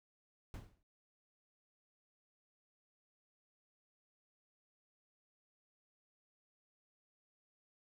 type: noise with exponential decay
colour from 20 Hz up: brown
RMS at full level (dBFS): -43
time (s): 0.54-0.83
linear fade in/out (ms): 1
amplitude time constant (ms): 61
effects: none